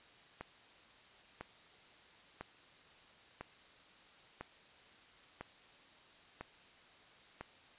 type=click train; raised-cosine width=0.5 ms; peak=-28 dBFS; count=8; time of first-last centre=0.41-7.41 s; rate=1 Hz; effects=white hiss -61 dBFS RMS until 7.78 s + resampled to 8000 Hz